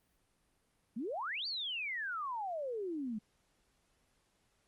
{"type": "exponential two-way sweep", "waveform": "sine", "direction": "up then down", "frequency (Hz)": [204.6, 4699, 204.6], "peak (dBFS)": -36, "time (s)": [0.96, 3.19], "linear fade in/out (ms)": 10, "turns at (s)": 1.47, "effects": ["pink hiss -75 dBFS RMS until 4.67 s", "Opus 32 kbps"]}